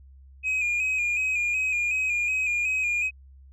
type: tone with vibrato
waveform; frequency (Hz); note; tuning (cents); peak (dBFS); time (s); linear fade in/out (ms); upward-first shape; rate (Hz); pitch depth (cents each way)
sine; 2477; D#7; -8; -20; 0.43-3.11; 50; square; 2.7; 40
effects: tanh soft clip ceiling -22 dBFS + added 67 Hz sine -47 dBFS peak until 3.52 s